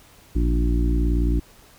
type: harmonic tone with a mistuned harmonic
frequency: 58.6 Hz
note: A#1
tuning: 10 cents sharp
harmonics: 1 / 2 / 3 / 4 / 5 / 6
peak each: -18 / -31 / -30 / -34 / -27 / -32 dBFS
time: 0.35-1.4 s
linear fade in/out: 10 ms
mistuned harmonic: 1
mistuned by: -71 cents
effects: pink hiss -51 dBFS RMS until 1.78 s